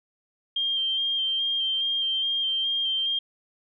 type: tone with vibrato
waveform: sine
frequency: 3179 Hz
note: G7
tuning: 24 cents sharp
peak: -23 dBFS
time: 0.56-3.19 s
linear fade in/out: 5 ms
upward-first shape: square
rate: 2.4 Hz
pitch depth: 17 cents each way
effects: none